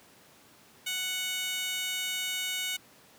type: tone with high-pass filter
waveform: 15% pulse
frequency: 740 Hz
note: F#5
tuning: in tune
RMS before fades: -33 dBFS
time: 0.86-2.77 s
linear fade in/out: 10 ms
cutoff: 3000 Hz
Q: 1.2
effects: pink hiss -57 dBFS RMS until 3.18 s + high-pass 150 Hz 12 dB/octave